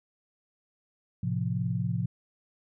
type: chord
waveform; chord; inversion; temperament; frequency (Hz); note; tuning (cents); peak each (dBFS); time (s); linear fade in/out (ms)
sine; F major; first; equal; 110 / 130.81 / 174.61; A2 / C3 / F3; 0 / 0 / 0; -31; 1.23-2.06; 5
effects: none